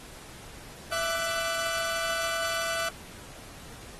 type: tone cluster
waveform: sawtooth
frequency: 664 / 1174 / 1492 Hz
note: E5 / D6 / F#6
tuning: +12 / -1 / +14 cents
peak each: -27 / -32 / -28 dBFS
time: 0.92-2.89 s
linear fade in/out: 5 ms
effects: pink hiss -47 dBFS RMS until 3.99 s + AAC 32 kbps